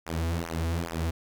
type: tone with flanger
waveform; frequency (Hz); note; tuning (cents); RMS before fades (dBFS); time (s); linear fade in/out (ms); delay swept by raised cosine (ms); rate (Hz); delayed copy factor
sawtooth; 83; E2; +12; -30; 0.06-1.11; 10; 0.23 to 5.43; 2.4; -0.95
effects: none